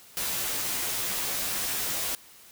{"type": "noise with comb filter", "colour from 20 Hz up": "white", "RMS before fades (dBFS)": -30, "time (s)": [0.17, 2.15], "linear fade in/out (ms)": 0, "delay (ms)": 13, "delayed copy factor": -0.9, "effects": ["white hiss -52 dBFS RMS until 2.51 s"]}